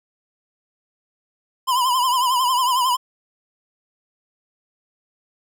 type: tone with vibrato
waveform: square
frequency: 1008 Hz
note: B5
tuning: 35 cents sharp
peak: -17 dBFS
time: 1.67-2.97 s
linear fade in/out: 20 ms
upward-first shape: triangle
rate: 11 Hz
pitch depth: 98 cents each way
effects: none